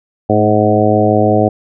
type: harmonic tone with a mistuned harmonic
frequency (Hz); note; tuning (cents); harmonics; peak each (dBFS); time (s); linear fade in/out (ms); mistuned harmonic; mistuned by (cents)
106; G#2; +36; 1 / 2 / 3 / 4 / 5 / 6 / 7; -16 / -16 / -16 / -16 / -16 / -16 / -16; 0.29-1.49; 10; 2; +28
effects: none